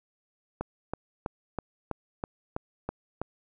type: click train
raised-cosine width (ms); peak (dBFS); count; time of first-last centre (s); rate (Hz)
1; -17; 9; 0.61-3.216; 3.07
effects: none